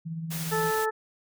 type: tone with tremolo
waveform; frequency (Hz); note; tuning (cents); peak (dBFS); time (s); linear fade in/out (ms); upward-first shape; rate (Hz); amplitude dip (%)
sine; 163.1; E3; -18; -29; 0.05-0.71; 20; triangle; 17; 50
type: noise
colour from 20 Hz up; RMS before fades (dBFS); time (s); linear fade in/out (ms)
white; -36; 0.3-0.86; 20
type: harmonic tone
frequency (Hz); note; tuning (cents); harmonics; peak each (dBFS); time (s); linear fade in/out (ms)
437.5; A4; -10; 1 / 2 / 3 / 4; -27 / -30 / -32 / -33; 0.51-0.91; 20
effects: none